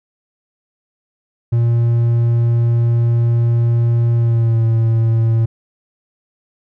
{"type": "tone with pitch glide", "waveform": "triangle", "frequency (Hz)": [117.5, 113.63], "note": ["A#2", "A#2"], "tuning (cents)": [14, -44], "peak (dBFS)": -9, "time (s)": [1.52, 5.46], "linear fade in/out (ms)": 10, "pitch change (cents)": -58, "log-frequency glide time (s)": [4.15, 4.62], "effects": []}